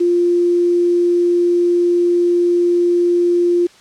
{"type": "tone with quantisation", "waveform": "sine", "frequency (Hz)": 349.2, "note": "F4", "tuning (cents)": 0, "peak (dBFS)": -11, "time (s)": [0, 3.67], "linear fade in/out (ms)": 10, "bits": 6, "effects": ["white hiss -46 dBFS RMS until 3.8 s", "low-pass 6000 Hz 12 dB/octave"]}